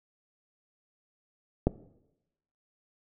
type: clicks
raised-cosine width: 2 ms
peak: -9 / -27 dBFS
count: 2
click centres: 1.67 / 1.677 s
effects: noise-tail reverb RT60 0.9 s tail -18 dB re dry